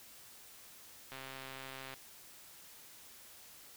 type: click train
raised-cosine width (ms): 0.3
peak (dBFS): -30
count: 110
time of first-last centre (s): 1.12-1.94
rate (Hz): 133
effects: white hiss -56 dBFS RMS until 3.76 s